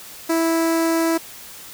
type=tone with notch filter; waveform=sawtooth; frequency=328.7 Hz; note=E4; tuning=5 cents flat; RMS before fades=-19 dBFS; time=0.29-1.18 s; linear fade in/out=10 ms; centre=3200 Hz; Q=1.3; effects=white hiss -39 dBFS RMS until 1.73 s